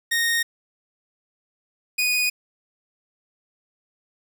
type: tone pair in turn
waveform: sawtooth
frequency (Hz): 1856 / 2477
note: A#6 / D#7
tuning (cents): -8 / -8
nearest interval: perfect fourth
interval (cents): 500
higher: second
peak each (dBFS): -16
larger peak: neither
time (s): 0.11-0.43 / 1.98-2.3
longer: neither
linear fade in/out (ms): 10
effects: 8-bit